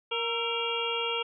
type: harmonic tone with a mistuned harmonic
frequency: 466.2 Hz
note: A#4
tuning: in tune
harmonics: 1 / 2 / 3 / 5 / 6 / 7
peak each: -33 / -36 / -37 / -37 / -33 / -35 dBFS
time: 0.11-1.23 s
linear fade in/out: 10 ms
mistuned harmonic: 3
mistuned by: -69 cents
effects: none

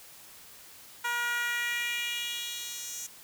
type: tone with high-pass filter sweep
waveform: 10% pulse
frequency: 477.6 Hz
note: A#4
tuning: 42 cents sharp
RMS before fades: -33 dBFS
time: 1.04-3.07 s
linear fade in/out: 10 ms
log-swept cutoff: 1100 to 6100 Hz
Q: 2.4
effects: white hiss -51 dBFS RMS until 3.23 s

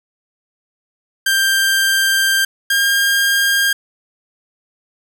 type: tone pair in turn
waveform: sawtooth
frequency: 1581 / 1609.6 Hz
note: G6 / G6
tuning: +14 / +45 cents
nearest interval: unison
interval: 31 cents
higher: second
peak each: -9 dBFS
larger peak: neither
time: 1.26-2.45 / 2.7-3.73 s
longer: first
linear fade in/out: 5 ms
effects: none

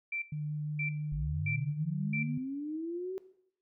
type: tone bursts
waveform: sine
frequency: 2344 Hz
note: D7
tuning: 4 cents flat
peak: -33 dBFS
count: 4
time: 0.12-2.23 s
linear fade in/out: 5 ms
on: 100 ms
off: 570 ms
type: tone with vibrato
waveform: sine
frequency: 150 Hz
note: D3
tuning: 37 cents sharp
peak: -33 dBFS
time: 0.32-2.38 s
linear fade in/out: 5 ms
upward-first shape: sine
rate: 5.9 Hz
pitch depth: 8 cents each way
type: linear sweep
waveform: sine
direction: up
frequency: 45.23 to 384.2 Hz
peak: -34 dBFS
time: 1.12-3.18 s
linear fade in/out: 0 ms
effects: noise-tail reverb RT60 0.7 s tail -17 dB re dry

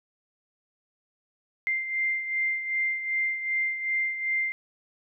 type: beating tone pair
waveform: sine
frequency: 2093 / 2095.6 Hz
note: C7 / C7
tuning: 0 / +2 cents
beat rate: 2.6 Hz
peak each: -26 / -33 dBFS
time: 1.67-4.52 s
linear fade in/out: 0 ms
effects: none

